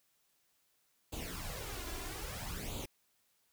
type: noise with flanger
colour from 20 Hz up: pink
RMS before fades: -42 dBFS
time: 1.12-2.86 s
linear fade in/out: 10 ms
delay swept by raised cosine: 0.27 to 2.97 ms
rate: 0.61 Hz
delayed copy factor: +0.7
effects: white hiss -75 dBFS RMS until 3.52 s